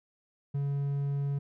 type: tone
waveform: triangle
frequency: 140.9 Hz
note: C#3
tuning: 29 cents sharp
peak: -26 dBFS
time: 0.54-1.39 s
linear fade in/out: 10 ms
effects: none